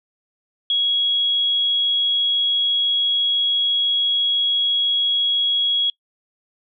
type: tone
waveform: sine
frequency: 3322 Hz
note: G#7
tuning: in tune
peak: -16 dBFS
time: 0.7-5.9 s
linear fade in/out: 2 ms
effects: noise-tail reverb RT60 0.1 s tail -25 dB re dry